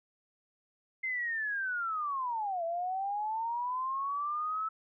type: linear two-way sweep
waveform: sine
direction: down then up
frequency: 2093 to 659 to 1312 Hz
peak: -31 dBFS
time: 1.03-4.69 s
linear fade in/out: 10 ms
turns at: 2.64 s
effects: none